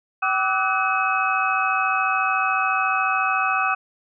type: tone cluster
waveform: sine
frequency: 765 / 1161 / 1275 / 1494 / 2554 Hz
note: G5 / D6 / D#6 / F#6 / D#7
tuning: -42 / -20 / +42 / +16 / +45 cents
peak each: -25 dBFS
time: 0.22-3.75 s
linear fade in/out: 10 ms
effects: none